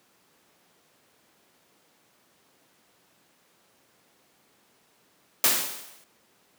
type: noise with exponential decay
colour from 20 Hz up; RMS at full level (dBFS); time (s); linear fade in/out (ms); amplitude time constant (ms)
white; -18; 5.44-6.04; 1; 130
effects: pink hiss -63 dBFS RMS until 6.58 s + high-pass 200 Hz 12 dB/octave